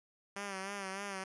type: tone with vibrato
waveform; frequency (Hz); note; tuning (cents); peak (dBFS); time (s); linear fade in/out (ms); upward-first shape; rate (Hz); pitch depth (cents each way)
5% pulse; 196; G3; 0; -28; 0.36-1.24; 5; sine; 3.3; 60
effects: resampled to 24000 Hz + 11-bit

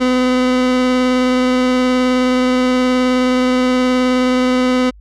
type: tone with vibrato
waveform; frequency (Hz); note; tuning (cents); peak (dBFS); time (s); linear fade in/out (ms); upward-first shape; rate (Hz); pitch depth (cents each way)
30% pulse; 253.1; B3; +43; -9; 0-4.91; 20; square; 19; 8
effects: added 51 Hz sine -38 dBFS peak until 5 s + low-pass 5000 Hz 12 dB/octave

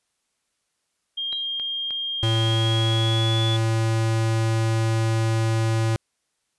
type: tone with pitch glide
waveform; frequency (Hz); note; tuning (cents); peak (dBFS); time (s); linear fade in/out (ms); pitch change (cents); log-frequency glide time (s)
sine; 3216 to 3427; G7 to A7; +44 to -46; -25; 1.17-3.57; 10; +110; 2.36-3.4
type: tone with exponential decay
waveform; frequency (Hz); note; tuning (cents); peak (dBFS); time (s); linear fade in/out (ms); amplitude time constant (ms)
sine; 3870; B7; -36; -29; 1.32-1.47; 5; 31
type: clicks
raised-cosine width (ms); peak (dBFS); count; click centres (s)
0.3; -24; 6; 1.328 / 1.598 / 1.907 / 2.354 / 2.791 / 2.929
type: tone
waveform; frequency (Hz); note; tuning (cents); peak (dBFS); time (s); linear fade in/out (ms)
square; 112.5; A2; +39; -20; 2.23-5.96; 0
effects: white hiss -74 dBFS RMS until 6.58 s + resampled to 24000 Hz

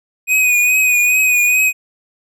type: tone with vibrato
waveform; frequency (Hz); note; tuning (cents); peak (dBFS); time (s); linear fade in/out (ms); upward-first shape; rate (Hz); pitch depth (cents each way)
square; 2489; D#7; 0; -11; 0.27-1.73; 50; triangle; 2.4; 42
effects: none

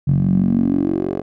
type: tone with band-pass filter sweep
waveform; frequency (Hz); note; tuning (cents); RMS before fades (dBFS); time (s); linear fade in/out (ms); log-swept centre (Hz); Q
10% pulse; 46.25; F#1; 0; -17; 0.07-1.22; 10; 140 to 450; 5.4
effects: none

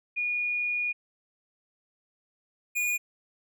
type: tone pair in turn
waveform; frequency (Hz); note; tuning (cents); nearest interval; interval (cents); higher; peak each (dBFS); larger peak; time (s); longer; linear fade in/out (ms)
sine / square; 2444 / 2444; D#7 / D#7; -32 / -32; unison; 0; neither; -26; neither; 0.16-0.93 / 2.75-2.98; first; 20
effects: none

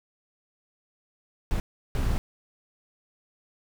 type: noise bursts at uneven times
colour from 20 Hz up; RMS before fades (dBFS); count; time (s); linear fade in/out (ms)
brown; -25; 2; 1.51-1.6 / 1.95-2.18; 0
effects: none

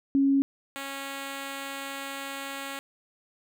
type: tone pair in turn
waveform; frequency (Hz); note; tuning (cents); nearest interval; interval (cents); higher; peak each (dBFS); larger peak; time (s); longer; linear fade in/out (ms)
sine / 5% pulse; 275.1 / 275.1; C#4 / C#4; -13 / -13; unison; 0; neither; -19 / -23; first; 0.15-0.42 / 0.76-2.79; second; 0
effects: none

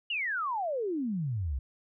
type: exponential sweep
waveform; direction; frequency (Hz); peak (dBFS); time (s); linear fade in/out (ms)
sine; down; 2942 to 60.5; -29; 0.1-1.59; 5
effects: none

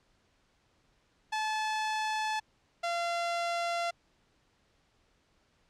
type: tone pair in turn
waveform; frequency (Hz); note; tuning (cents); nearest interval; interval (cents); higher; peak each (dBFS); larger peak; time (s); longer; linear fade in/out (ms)
sawtooth; 865 / 686.6; A5 / F5; -30 / -30; major third; 400; first; -26; neither; 1.32-2.4 / 2.83-3.91; neither; 10
effects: pink hiss -70 dBFS RMS until 5.69 s + low-pass 6000 Hz 12 dB/octave

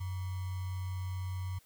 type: tone with sample-and-hold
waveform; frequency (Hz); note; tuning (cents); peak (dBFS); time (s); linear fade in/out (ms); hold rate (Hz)
sine; 92.5; F#2; 0; -34; 0-1.59; 10; 1050
effects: white hiss -65 dBFS RMS until 1.65 s

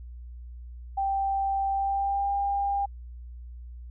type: tone with pitch glide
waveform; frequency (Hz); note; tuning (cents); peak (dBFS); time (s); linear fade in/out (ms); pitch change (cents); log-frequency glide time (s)
sine; 784 to 800; G5 to G5; 0 to +35; -24; 0.97-2.86; 10; +35; 1.72-2.32
effects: added 60 Hz sine -39 dBFS peak until 3.9 s

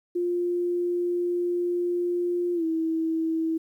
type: tone with pitch glide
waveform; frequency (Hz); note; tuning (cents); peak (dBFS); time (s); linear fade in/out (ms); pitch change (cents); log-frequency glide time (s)
sine; 351.3 to 324; F4 to E4; +10 to -30; -23; 0.15-3.58; 10; -140; 2.54-2.64
effects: 10-bit

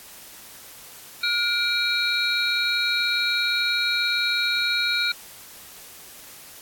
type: tone cluster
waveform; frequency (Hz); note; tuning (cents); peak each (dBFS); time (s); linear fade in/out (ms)
sine; 1427 / 2350 / 3845 / 4256; F6 / D7 / B7 / C8; +37 / +1 / -47 / +29; -26; 1.23-5.12; 5
effects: white hiss -44 dBFS RMS until 6.61 s + AAC 64 kbps

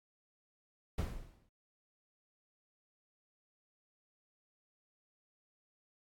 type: noise with exponential decay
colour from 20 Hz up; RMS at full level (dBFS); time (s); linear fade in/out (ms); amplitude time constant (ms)
brown; -32; 0.98-1.49; 5; 110
effects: AAC 64 kbps

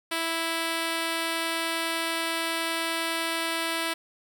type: tone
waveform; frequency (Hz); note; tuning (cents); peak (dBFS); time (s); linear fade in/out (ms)
5% pulse; 329.6; E4; 0; -15; 0.11-3.94; 10
effects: none

